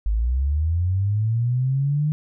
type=linear sweep; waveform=sine; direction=up; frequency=49.63 to 153.4 Hz; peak=-18 dBFS; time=0.06-2.12 s; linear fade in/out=0 ms; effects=none